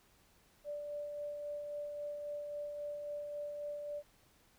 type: tone with tremolo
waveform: sine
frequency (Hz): 586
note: D5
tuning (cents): -4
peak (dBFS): -38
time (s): 0.64-4.03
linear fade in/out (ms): 50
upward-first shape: sine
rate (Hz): 3.7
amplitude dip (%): 30
effects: pink hiss -68 dBFS RMS until 4.58 s